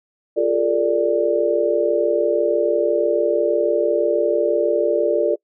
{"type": "chord", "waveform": "sine", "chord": "Bb dominant seventh", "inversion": "second", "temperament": "equal with one note detuned", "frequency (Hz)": [349.2, 415.3, 455.3, 587.3], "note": ["F4", "Ab4", "Bb4", "D5"], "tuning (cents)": [0, 0, -41, 0], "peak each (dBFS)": [-22, -23, -20, -19], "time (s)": [0.36, 5.36], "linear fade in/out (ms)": 20, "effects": ["noise-tail reverb RT60 0.1 s tail -25 dB re dry"]}